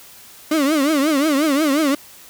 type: tone with vibrato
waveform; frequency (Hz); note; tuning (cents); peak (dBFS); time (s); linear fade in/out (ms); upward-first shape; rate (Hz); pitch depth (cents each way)
35% pulse; 293.7; D4; 0; -13; 0.51-1.95; 5; triangle; 5.6; 190
effects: white hiss -43 dBFS RMS until 2.29 s